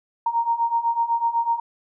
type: beating tone pair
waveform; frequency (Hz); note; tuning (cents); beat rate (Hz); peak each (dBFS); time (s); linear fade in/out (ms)
sine; 925 / 933; A#5 / A#5; -14 / +1; 8; -24 / -21; 0.26-1.6; 5
effects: none